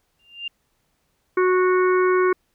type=tone with exponential growth; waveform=sine; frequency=2794 Hz; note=F7; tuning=in tune; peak=-24 dBFS; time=0.19-0.48 s; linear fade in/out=5 ms; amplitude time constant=63 ms
type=harmonic tone; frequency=367.8 Hz; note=F#4; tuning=10 cents flat; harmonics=1 / 3 / 4 / 5 / 6; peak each=-16 / -23 / -27 / -34 / -32 dBFS; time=1.37-2.33 s; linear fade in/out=5 ms
effects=pink hiss -69 dBFS RMS until 2.54 s